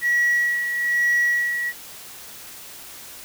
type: tone with tremolo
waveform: sine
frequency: 1925 Hz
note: B6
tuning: 45 cents flat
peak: -14 dBFS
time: 0.01-1.73 s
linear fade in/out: 50 ms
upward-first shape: sine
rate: 1.1 Hz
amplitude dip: 60%
effects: tanh soft clip ceiling -14 dBFS + white hiss -40 dBFS RMS until 3.24 s